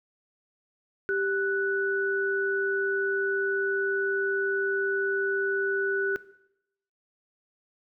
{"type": "tone pair together", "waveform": "sine", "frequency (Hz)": [392.5, 1482], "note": ["G4", "F#6"], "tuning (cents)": [2, 2], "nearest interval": "octave + major seventh", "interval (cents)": 2300, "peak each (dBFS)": -27, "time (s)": [1.09, 6.16], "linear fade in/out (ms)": 0, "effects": ["noise-tail reverb RT60 0.8 s tail -17 dB re dry"]}